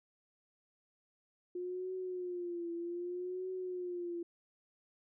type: tone with vibrato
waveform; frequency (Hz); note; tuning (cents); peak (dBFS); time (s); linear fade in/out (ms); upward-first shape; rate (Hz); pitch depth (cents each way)
sine; 355.6; F4; +31; -37; 1.55-4.23; 5; triangle; 0.64; 87
effects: none